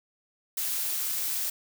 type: noise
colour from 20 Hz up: blue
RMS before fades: -30 dBFS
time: 0.57-1.5 s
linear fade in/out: 5 ms
effects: none